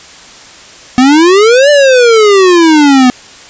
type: exponential two-way sweep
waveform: square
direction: up then down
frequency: 246.9 to 594 to 246.9 Hz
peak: -3 dBFS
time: 0.98-3.1 s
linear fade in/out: 0 ms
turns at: 1.7 s
effects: white hiss -33 dBFS RMS until 3.49 s + resampled to 16000 Hz